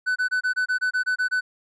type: tone bursts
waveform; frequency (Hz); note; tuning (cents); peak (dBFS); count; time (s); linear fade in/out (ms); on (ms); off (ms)
triangle; 1500; F#6; +23; -18; 11; 0.06-1.41; 20; 100; 25
effects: resampled to 24000 Hz